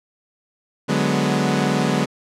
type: chord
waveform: sawtooth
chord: G# half-diminished seventh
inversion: second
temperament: equal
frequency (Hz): 146.83 / 185 / 207.7 / 246.9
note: D3 / F#3 / G#3 / B3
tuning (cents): 0 / 0 / 0 / 0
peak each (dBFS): -19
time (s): 0.88-2.06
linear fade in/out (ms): 20
effects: low-pass 8000 Hz 12 dB/octave